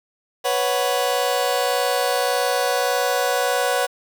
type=chord; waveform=sawtooth; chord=B suspended second; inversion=none; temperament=just; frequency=493.9 / 555.6 / 740.8 Hz; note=B4 / C#5 / F#5; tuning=0 / +4 / +2 cents; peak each=-19 dBFS; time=0.44-3.87 s; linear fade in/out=20 ms; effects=7-bit